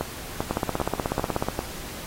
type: two click trains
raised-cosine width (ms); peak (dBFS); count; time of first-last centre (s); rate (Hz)
1; -11 / -10; 5 / 17; 0.01-1.591 / 0.51-1.486; 2.53 / 16.4
effects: pink hiss -38 dBFS RMS until 2.06 s + AAC 48 kbps